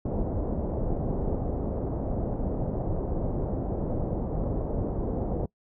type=low-pass noise; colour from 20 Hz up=pink; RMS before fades=-29 dBFS; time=0.05-5.46 s; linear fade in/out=5 ms; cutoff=670 Hz; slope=24 dB/octave; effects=noise-tail reverb RT60 0.1 s tail -23 dB re dry